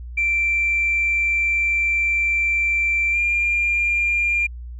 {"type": "tone with pitch glide", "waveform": "sine", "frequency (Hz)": [2349, 2397], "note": ["D7", "D7"], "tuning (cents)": [0, 35], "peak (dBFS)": -16, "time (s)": [0.17, 4.47], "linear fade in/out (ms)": 10, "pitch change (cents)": 35, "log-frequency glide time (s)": [3.12, 3.17], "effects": ["tanh soft clip ceiling -12 dBFS", "added 60 Hz sine -31 dBFS peak until 4.79 s"]}